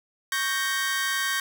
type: chord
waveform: sawtooth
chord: G diminished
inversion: second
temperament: equal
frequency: 1108.7 / 1568 / 1864.7 Hz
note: Db6 / G6 / Bb6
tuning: 0 / 0 / 0 cents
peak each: -28 / -24 / -25 dBFS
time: 0.32-1.4 s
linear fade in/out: 2 ms
effects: none